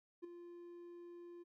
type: tone with ADSR envelope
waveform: triangle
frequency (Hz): 347.2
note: F4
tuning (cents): -10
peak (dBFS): -40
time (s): 0.22-1.44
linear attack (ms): 23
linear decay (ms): 8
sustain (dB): -9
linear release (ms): 22
effects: none